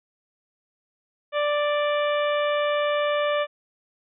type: harmonic tone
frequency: 588 Hz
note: D5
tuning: 2 cents sharp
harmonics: 1 / 2 / 3 / 4 / 5 / 6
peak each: -22 / -28 / -32 / -34 / -36 / -38 dBFS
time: 1.32-3.47 s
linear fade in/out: 50 ms
effects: none